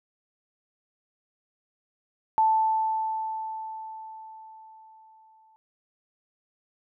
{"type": "tone with exponential decay", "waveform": "sine", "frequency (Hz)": 880, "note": "A5", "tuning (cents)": 0, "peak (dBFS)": -17, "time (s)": [2.38, 5.56], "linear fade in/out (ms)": 0, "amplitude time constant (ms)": 690, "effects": []}